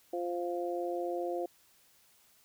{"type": "harmonic tone", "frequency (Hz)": 174.61, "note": "F3", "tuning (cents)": 0, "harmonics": [2, 3, 4], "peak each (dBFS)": [-35, -37, -38], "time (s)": [0.13, 1.46], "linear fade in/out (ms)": 5, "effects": ["white hiss -65 dBFS RMS until 2.44 s"]}